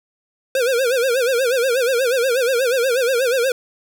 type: tone with vibrato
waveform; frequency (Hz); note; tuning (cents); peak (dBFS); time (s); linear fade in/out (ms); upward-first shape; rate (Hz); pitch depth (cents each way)
square; 501; B4; +25; -16; 0.55-3.52; 2; sine; 8.3; 140
effects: none